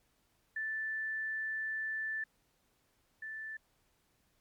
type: tone pair in turn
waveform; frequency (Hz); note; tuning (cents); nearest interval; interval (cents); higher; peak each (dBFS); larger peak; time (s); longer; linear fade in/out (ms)
sine; 1760 / 1760; A6 / A6; 0 / 0; unison; 0; neither; -34 / -40; first; 0.56-2.24 / 3.22-3.57; first; 5
effects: pink hiss -74 dBFS RMS until 4.4 s + MP3 96 kbps